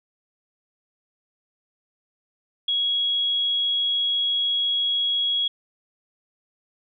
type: tone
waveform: sine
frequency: 3322 Hz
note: G#7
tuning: in tune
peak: -20 dBFS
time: 2.68-5.48 s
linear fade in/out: 5 ms
effects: none